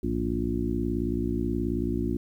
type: harmonic tone with a mistuned harmonic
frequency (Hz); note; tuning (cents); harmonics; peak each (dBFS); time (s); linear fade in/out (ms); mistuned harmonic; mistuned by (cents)
58.6; A#1; +10; 1 / 2 / 3 / 4 / 5 / 6; -32 / -35 / -35 / -31 / -31 / -32; 0.03-2.17; 5; 2; -110
effects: 10-bit